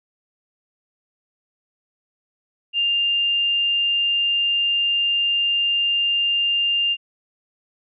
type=tone; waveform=sine; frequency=2800 Hz; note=F7; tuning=4 cents sharp; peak=-17 dBFS; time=2.73-6.97 s; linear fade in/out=50 ms; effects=none